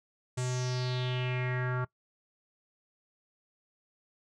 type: tone with low-pass filter sweep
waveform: square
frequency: 126.1 Hz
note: B2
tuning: 36 cents sharp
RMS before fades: -32 dBFS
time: 0.37-1.85 s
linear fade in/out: 10 ms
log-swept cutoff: 8100 to 1300 Hz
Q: 4.5
effects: noise-tail reverb RT60 0.1 s tail -20 dB re dry